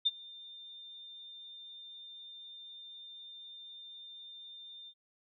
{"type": "tone with ADSR envelope", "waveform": "sine", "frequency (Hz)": 3604, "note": "A7", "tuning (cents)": 41, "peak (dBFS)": -23, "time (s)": [0.05, 4.94], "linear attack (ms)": 17, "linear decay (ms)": 32, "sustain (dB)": -24, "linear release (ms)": 62, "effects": []}